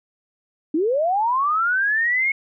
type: linear sweep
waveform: sine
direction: up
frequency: 290 to 2196 Hz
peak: -17 dBFS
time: 0.74-2.32 s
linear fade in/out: 5 ms
effects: none